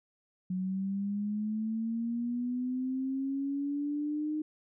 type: linear sweep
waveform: sine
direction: up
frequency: 182.8 to 308 Hz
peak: -30 dBFS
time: 0.5-4.42 s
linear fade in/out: 5 ms
effects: none